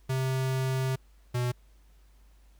square tone pair in turn, 131.4 / 123.08 Hz, C3 / B2, +8 / -5 cents, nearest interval minor second, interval 113 cents, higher first, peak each -27 dBFS, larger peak neither, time 0.09-0.96 / 1.34-1.52 s, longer first, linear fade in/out 10 ms, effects added 50 Hz sine -55 dBFS peak until 2.59 s + pink hiss -68 dBFS RMS until 2.59 s

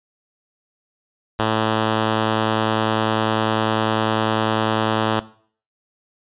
5% pulse tone, 110 Hz, A2, in tune, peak -6 dBFS, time 1.39-5.2 s, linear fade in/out 5 ms, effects noise-tail reverb RT60 0.5 s tail -18 dB re dry + resampled to 8000 Hz

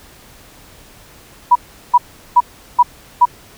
sine tone bursts, 974 Hz, B5, 24 cents flat, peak -4 dBFS, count 5, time 1.51-3.255 s, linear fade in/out 10 ms, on 45 ms, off 380 ms, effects pink hiss -43 dBFS RMS until 3.57 s

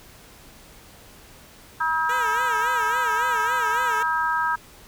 harmonic tone, 320 Hz, D#4, 49 cents sharp, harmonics 3 / 4 / 5, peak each -24 / -25 / -25 dBFS, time 1.8-4.56 s, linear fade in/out 10 ms
10% pulse tone with vibrato, 469.4 Hz, A#4, 12 cents sharp, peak -21 dBFS, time 2.09-4.03 s, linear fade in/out 5 ms, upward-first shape sine, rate 3.6 Hz, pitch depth 140 cents each way
effects pink hiss -48 dBFS RMS until 4.87 s

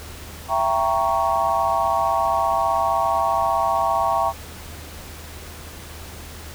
sine chord, E diminished seventh, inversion none, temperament equal with one note detuned, 668.8 / 784 / 932.3 / 1108.7 Hz, E5 / G5 / Bb5 / Db6, +25 / 0 / 0 / 0 cents, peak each -23 dBFS, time 0.48-4.33 s, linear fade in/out 50 ms, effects added 78 Hz sine -39 dBFS peak until 6.54 s + pink hiss -39 dBFS RMS until 6.54 s

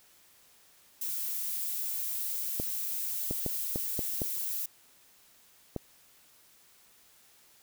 violet noise, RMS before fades -34 dBFS, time 1.01-4.66 s, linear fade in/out 5 ms
clicks, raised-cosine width 2 ms, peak -19 dBFS, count 7, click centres 2.599 / 3.31 / 3.463 / 3.759 / 3.992 / 4.218 / 5.763 s
effects white hiss -61 dBFS RMS until 7.62 s

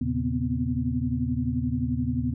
sine tone cluster, 79.5 / 116.2 / 135.9 / 243.8 / 255.3 Hz, D#2 / A#2 / C#3 / B3 / C4, +38 / -5 / -34 / -22 / -42 cents, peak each -31 / -32 / -31 / -28 / -31 dBFS, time 0.01-2.34 s, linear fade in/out 5 ms, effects none

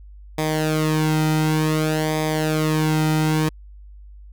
sawtooth tone with flanger, 155.56 Hz, D#3, in tune, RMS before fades -20 dBFS, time 0.38-3.49 s, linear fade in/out 5 ms, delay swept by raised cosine 0.7 to 1.8 ms, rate 0.55 Hz, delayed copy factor -0.75, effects added 50 Hz sine -39 dBFS peak until 4.32 s

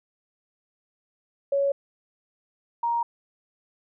sine tone pair in turn, 558 / 938.4 Hz, C#5 / A#5, +11 / +11 cents, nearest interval major sixth, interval 900 cents, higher second, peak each -20 / -22 dBFS, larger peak first, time 1.52-1.72 / 2.83-3.03 s, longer neither, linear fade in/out 5 ms, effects none

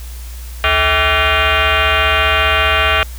sine tone with frequency modulation, 645 Hz, E5, 38 cents flat, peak -10 dBFS, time 0.64-3.03 s, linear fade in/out 0 ms, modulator 360 Hz, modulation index 6.9, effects added 60 Hz sine -26 dBFS peak until 3.18 s + white hiss -38 dBFS RMS until 3.18 s

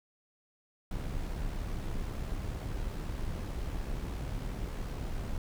brown noise with amplitude modulation, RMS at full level -34 dBFS, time 0.91-5.38 s, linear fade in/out 2 ms, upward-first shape sine, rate 71 Hz, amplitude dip 40%, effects none

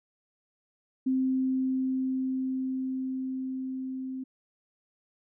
sine tone with level ramp, 261.1 Hz, C4, 3 cents flat, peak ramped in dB -23 to -33 dBFS, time 1.06-4.24 s, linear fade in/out 10 ms, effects none

